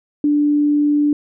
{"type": "tone", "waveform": "sine", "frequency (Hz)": 293.7, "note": "D4", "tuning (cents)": 0, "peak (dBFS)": -12, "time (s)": [0.24, 1.13], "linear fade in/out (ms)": 2, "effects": []}